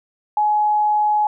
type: tone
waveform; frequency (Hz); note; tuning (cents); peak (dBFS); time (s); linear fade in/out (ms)
sine; 843; G#5; +26; -14; 0.37-1.27; 2
effects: none